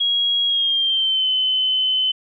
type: tone with pitch glide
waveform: sine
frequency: 3300 to 3044 Hz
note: G#7 to F#7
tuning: -12 to +48 cents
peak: -16 dBFS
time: 0-2.12 s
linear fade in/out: 10 ms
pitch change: -140 cents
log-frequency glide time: 0.47-1.28 s
effects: none